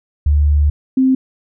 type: tone pair in turn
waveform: sine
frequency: 73.42 / 261.6 Hz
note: D2 / C4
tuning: 0 / 0 cents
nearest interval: octave + minor seventh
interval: 2200 cents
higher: second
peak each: -9 dBFS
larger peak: neither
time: 0.26-0.7 / 0.97-1.15 s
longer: first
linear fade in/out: 5 ms
effects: none